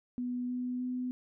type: tone with pitch steps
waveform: sine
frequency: 246.9 / 249 / 251.2 Hz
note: B3 / B3 / B3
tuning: 0 / +14 / +30 cents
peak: -32 dBFS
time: 0.18-1.11 s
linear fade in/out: 0 ms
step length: 310 ms
effects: none